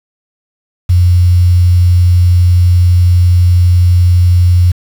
sine tone with quantisation, 88.8 Hz, F2, 29 cents sharp, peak -4 dBFS, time 0.89-4.72 s, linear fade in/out 10 ms, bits 5, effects none

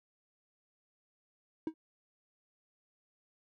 triangle tone with exponential decay, 318 Hz, D#4, 38 cents sharp, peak -26 dBFS, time 1.67-1.74 s, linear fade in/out 2 ms, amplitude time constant 15 ms, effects none

